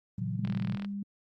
sine chord, F# dominant seventh, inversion first, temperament just, 115.62 / 138.75 / 166.5 / 185 Hz, A#2 / C#3 / E3 / F#3, -14 / +2 / +18 / 0 cents, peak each -34 / -38 / -38 / -35 dBFS, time 0.18-0.76 s, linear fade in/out 5 ms
sine tone, 200.7 Hz, G3, 41 cents sharp, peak -33 dBFS, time 0.39-1.03 s, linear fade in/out 5 ms
click train, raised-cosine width 0.3 ms, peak -26 dBFS, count 17, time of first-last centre 0.45-0.847 s, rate 40.3 Hz
effects Opus 32 kbps

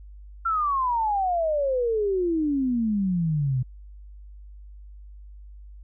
sine exponential sweep, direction down, 1375 to 123.47 Hz, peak -21 dBFS, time 0.45-3.63 s, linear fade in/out 10 ms, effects added 50 Hz sine -41 dBFS peak until 5.83 s

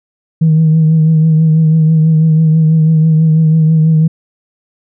sine tone with vibrato, 158.7 Hz, D#3, 35 cents sharp, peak -4 dBFS, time 0.41-4.08 s, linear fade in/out 10 ms, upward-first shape triangle, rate 6.1 Hz, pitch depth 42 cents each way, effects tanh soft clip ceiling -2 dBFS

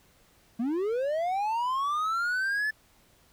triangle linear sweep, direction up, 219.2 to 1751 Hz, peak -24 dBFS, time 0.59-2.71 s, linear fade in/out 10 ms, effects pink hiss -62 dBFS RMS until 3.32 s

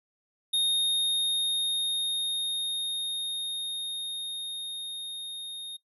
square tone with level ramp, 3700 Hz, A#7, 14 cents flat, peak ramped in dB -23 to -37 dBFS, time 0.53-5.77 s, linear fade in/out 10 ms, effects noise-tail reverb RT60 0.1 s tail -20 dB re dry + resampled to 32000 Hz

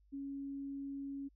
sine tone, 277.2 Hz, C#4, in tune, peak -40 dBFS, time 0.12-1.29 s, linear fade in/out 20 ms, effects added 50 Hz sine -65 dBFS peak until 1.35 s

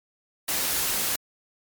white noise, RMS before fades -26 dBFS, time 0.48-1.16 s, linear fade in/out 5 ms, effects MP3 96 kbps

